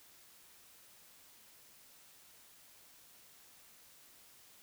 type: silence
effects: white hiss -61 dBFS RMS until 4.62 s